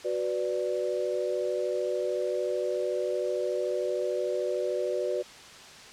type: chord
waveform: sine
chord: B minor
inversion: second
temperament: equal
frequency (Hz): 370 / 493.9 / 587.3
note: F#4 / B4 / D5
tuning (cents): 0 / 0 / 0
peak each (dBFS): -31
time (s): 0.04-5.23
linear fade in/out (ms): 20
effects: white hiss -47 dBFS RMS until 5.92 s + low-pass 6000 Hz 12 dB/octave

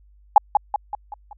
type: tone with echo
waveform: sine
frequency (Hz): 830.6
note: G#5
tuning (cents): 0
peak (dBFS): -5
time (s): 0.36-0.38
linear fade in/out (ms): 2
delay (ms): 190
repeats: 5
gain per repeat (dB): -6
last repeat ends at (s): 1.33
effects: added 50 Hz sine -50 dBFS peak until 1.37 s

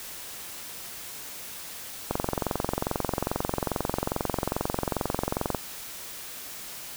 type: click train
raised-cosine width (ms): 1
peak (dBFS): -11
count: 78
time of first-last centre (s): 2.11-5.547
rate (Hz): 22.4
effects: white hiss -40 dBFS RMS until 6.96 s

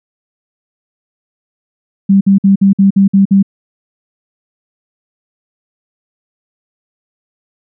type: tone bursts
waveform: sine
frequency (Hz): 196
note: G3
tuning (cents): 0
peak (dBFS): -4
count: 8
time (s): 2.09-3.428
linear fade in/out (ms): 10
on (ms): 120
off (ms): 54
effects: none

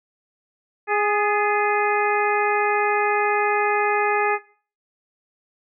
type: harmonic tone with a mistuned harmonic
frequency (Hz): 414.3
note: G#4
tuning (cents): -4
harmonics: 1 / 2 / 3 / 4 / 5 / 6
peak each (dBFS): -23 / -22 / -26 / -25 / -28 / -29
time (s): 0.87-4.39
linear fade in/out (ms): 50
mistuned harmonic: 4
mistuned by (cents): +51
effects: noise-tail reverb RT60 0.4 s tail -18 dB re dry

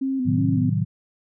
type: tone with vibrato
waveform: sine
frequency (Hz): 259.9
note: C4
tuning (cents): -11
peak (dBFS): -21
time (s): 0.01-0.7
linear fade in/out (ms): 10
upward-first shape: square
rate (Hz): 2.7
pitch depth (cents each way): 49
type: chord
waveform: sine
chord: A diminished seventh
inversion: none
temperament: equal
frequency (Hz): 110 / 130.81 / 155.56 / 185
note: A2 / C3 / Eb3 / Gb3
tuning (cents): 0 / 0 / 0 / 0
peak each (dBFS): -23 / -28 / -24 / -26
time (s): 0.25-0.85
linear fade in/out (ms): 20
effects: none

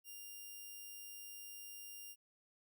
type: tone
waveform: 5% pulse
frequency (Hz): 2800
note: F7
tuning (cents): +4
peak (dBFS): -40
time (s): 0.04-2.16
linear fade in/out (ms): 50
effects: none

